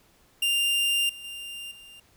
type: tone with level steps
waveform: 45% pulse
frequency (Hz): 2794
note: F7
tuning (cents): 0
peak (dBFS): -22 / -40 / -36 / -46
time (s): 0.42-2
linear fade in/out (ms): 5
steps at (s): 1.09 / 1.24 / 1.71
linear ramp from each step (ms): 5
effects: pink hiss -61 dBFS RMS until 2.16 s